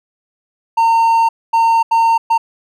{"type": "tone bursts at uneven times", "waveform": "triangle", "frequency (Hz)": 913, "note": "A#5", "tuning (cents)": -36, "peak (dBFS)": -7, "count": 4, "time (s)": [[0.77, 1.29], [1.53, 1.83], [1.91, 2.18], [2.3, 2.38]], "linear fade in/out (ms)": 10, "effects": []}